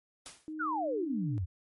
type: noise with exponential decay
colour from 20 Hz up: white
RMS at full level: -42 dBFS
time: 0.26-0.53 s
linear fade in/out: 0 ms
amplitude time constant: 58 ms
type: tone with pitch glide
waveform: sine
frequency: 311.1 to 296.5 Hz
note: D#4 to D4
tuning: 0 to +17 cents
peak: -37 dBFS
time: 0.48-1.38 s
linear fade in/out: 0 ms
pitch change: -83 cents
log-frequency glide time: 0.74-1.25 s
type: exponential sweep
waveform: sine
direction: down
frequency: 1546 to 81.2 Hz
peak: -30 dBFS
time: 0.59-1.46 s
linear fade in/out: 20 ms
effects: MP3 48 kbps